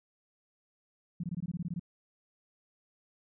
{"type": "tone bursts", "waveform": "sine", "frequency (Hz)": 172.6, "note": "F3", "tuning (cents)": -20, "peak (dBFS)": -32, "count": 11, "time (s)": [1.2, 1.796], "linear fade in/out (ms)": 5, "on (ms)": 36, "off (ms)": 20, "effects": []}